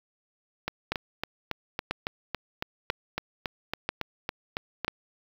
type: two click trains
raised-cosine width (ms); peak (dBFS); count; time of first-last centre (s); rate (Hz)
0.3; -13 / -11; 16 / 5; 0.68-4.847 / 0.92-4.88; 3.6 / 1.01
effects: 7-bit